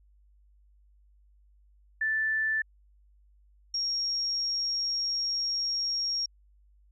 sine tone pair in turn, 1760 / 5576 Hz, A6 / F8, 0 / -4 cents, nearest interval octave + minor sixth, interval 1996 cents, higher second, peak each -25 / -27 dBFS, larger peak first, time 2.01-2.62 / 3.74-6.26 s, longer second, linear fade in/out 5 ms, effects added 50 Hz sine -58 dBFS peak until 6.91 s

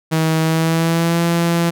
sawtooth tone with pitch glide, 160 to 169.51 Hz, D#3 to E3, +49 to +49 cents, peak -10 dBFS, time 0.11-1.71 s, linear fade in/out 20 ms, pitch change +100 cents, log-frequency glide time 0.41-1.22 s, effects none

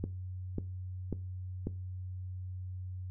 click train, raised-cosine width 3 ms, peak -20 dBFS, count 4, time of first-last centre 0.04-1.67 s, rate 1.84 Hz, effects noise-tail reverb RT60 0.3 s tail -18 dB re dry + added 92 Hz sine -38 dBFS peak until 3.1 s

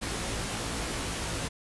pink noise with comb filter, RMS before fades -33 dBFS, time 0.01-1.49 s, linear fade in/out 20 ms, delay 18 ms, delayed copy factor +0.75, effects resampled to 24000 Hz

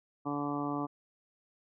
harmonic tone, 144.6 Hz, D3, 27 cents flat, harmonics 1 / 2 / 3 / 4 / 5 / 6 / 7 / 8, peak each -42 / -34 / -43 / -45 / -41 / -43 / -43 / -40 dBFS, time 0.25-0.87 s, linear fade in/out 20 ms, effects none

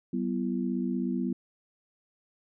sine tone cluster, 190.5 / 246.7 / 336.3 Hz, G3 / B3 / E4, -49 / -2 / +35 cents, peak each -31 / -30 / -35 dBFS, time 0.13-1.33 s, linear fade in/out 5 ms, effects none

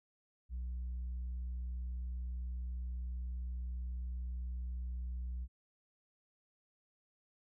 sine tone with tanh clipping, 61.5 Hz, B1, 7 cents flat, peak -38 dBFS, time 0.49-5.48 s, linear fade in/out 50 ms, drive 1 dB, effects none

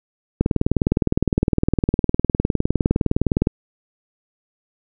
click train, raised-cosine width 3 ms, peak -3 dBFS, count 61, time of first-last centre 0.41-3.471 s, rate 19.6 Hz, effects none

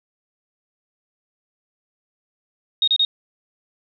sine tone bursts, 3729 Hz, A#7, in tune, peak -14 dBFS, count 3, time 2.82-3.05 s, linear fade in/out 2 ms, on 56 ms, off 31 ms, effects none

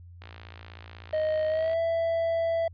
click train, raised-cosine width 0.3 ms, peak -29 dBFS, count 86, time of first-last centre 0.22-1.732 s, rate 56.2 Hz
triangle tone with pitch glide, 622.3 to 663.1 Hz, D#5 to E5, 0 to +10 cents, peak -22 dBFS, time 1.13-2.68 s, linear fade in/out 5 ms, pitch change +110 cents, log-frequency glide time 1.48-1.78 s
effects added 87 Hz sine -45 dBFS peak until 2.73 s + resampled to 11025 Hz

